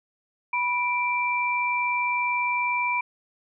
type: tone pair together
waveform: sine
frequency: 982.5 / 2349 Hz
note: B5 / D7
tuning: -9 / 0 cents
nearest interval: octave + minor third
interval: 1509 cents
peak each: -25 dBFS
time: 0.53-3.01 s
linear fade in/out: 5 ms
effects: none